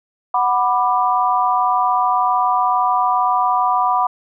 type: chord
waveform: sine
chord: B minor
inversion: second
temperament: just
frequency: 740.8 / 987.8 / 1185.3 Hz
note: F#5 / B5 / D6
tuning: +2 / 0 / +16 cents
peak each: -18 / -17 / -19 dBFS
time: 0.34-4.07 s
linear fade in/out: 5 ms
effects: none